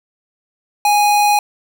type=tone; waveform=square; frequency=828 Hz; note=G#5; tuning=5 cents flat; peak=-11 dBFS; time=0.85-1.39 s; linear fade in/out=2 ms; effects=none